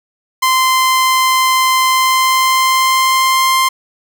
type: tone with pitch glide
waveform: sawtooth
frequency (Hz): 1038 to 1050.1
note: C6 to C6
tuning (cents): -14 to +6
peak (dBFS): -6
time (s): 0.42-3.69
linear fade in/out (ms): 10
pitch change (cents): +20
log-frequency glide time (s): 1.83-3.44
effects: none